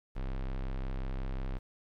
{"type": "tone", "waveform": "square", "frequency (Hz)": 32.78, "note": "C1", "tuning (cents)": 4, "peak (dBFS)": -34, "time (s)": [0.15, 1.59], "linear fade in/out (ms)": 20, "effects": ["low-pass 3000 Hz 12 dB/octave", "10-bit"]}